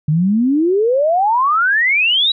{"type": "exponential sweep", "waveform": "sine", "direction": "up", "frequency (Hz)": [145.7, 3951], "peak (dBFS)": -11, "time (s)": [0.08, 2.32], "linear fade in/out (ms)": 5, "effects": []}